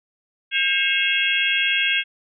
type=tone cluster; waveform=sine; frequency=1603 / 2162 / 2603 / 2787 / 3297 Hz; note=G6 / C#7 / E7 / F7 / G#7; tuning=+38 / -44 / -22 / -4 / -13 cents; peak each=-24 dBFS; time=0.51-2.04 s; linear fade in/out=50 ms; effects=none